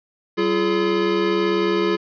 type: tone cluster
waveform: square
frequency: 191 / 342.9 / 421.3 Hz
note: G3 / F4 / G#4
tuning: -45 / -32 / +25 cents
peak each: -27 / -21 / -22 dBFS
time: 0.37-1.97 s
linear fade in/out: 20 ms
effects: resampled to 11025 Hz + 8-bit